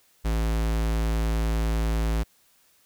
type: tone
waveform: square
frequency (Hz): 55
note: A1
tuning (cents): 0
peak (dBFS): -23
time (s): 0.24-2.24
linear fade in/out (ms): 20
effects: white hiss -62 dBFS RMS until 2.85 s